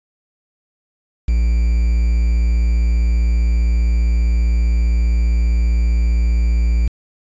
triangle tone with quantisation, 57.6 Hz, A#1, 20 cents flat, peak -10 dBFS, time 1.28-6.88 s, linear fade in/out 5 ms, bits 6, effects resampled to 16000 Hz

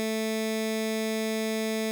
15% pulse tone with notch filter, 220 Hz, A3, in tune, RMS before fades -29 dBFS, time 0-1.91 s, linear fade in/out 0 ms, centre 970 Hz, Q 1.4, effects none

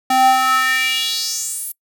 square tone with high-pass filter sweep, 259.2 Hz, C4, 16 cents flat, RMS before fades -17 dBFS, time 0.1-1.72 s, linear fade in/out 5 ms, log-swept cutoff 560 to 12000 Hz, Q 3.9, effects noise-tail reverb RT60 0.1 s tail -24 dB re dry

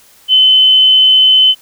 sine tone, 3045 Hz, F#7, 49 cents sharp, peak -4 dBFS, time 0.28-1.55 s, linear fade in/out 50 ms, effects white hiss -45 dBFS RMS until 1.61 s

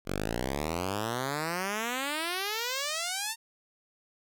5% pulse exponential sweep, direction up, 44.53 to 924 Hz, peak -19 dBFS, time 0.05-3.36 s, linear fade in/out 50 ms, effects none

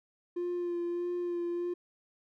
triangle tone with vibrato, 349.2 Hz, F4, in tune, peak -28 dBFS, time 0.36-1.74 s, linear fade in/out 10 ms, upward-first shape sine, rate 1.6 Hz, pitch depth 19 cents each way, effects tanh soft clip ceiling -26 dBFS

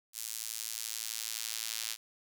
sawtooth tone with high-pass filter sweep, 111.7 Hz, A2, 27 cents sharp, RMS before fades -39 dBFS, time 0.13-1.97 s, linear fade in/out 50 ms, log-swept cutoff 6900 to 4000 Hz, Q 0.84, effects none

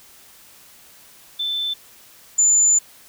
sine tone pair in turn, 3531 / 7062 Hz, A7 / A8, +5 / +5 cents, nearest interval octave, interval 1200 cents, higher second, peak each -21 / -12 dBFS, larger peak second, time 1.39-1.74 / 2.38-2.79 s, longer second, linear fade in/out 10 ms, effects white hiss -48 dBFS RMS until 3.08 s

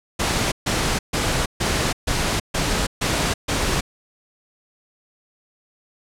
pink noise bursts, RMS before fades -21 dBFS, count 8, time 0.19-3.81 s, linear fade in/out 10 ms, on 330 ms, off 140 ms, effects low-pass 9000 Hz 12 dB/octave

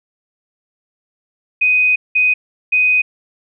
sine tone bursts at uneven times, 2500 Hz, D#7, 8 cents sharp, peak -10 dBFS, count 3, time 1.61-1.96 / 2.15-2.34 / 2.72-3.02 s, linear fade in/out 10 ms, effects none

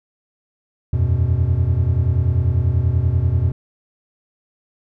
triangle chord, E suspended second, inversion none, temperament just, 82.41 / 92.71 / 123.61 Hz, E2 / F#2 / B2, 0 / +4 / +2 cents, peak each -17 dBFS, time 0.93-3.52 s, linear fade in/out 5 ms, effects none

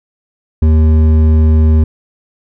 sine tone with hard clipping, 78.5 Hz, D#2, 16 cents sharp, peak -7 dBFS, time 0.62-1.84 s, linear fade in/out 5 ms, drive 9 dB, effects none

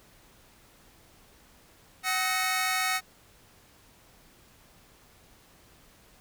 sawtooth tone cluster, 752 / 1279 / 1859 / 2203 Hz, F#5 / D#6 / A#6 / C#7, +28 / +47 / -5 / -11 cents, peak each -28 dBFS, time 2.03-3.01 s, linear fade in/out 50 ms, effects pink hiss -58 dBFS RMS until 6.2 s

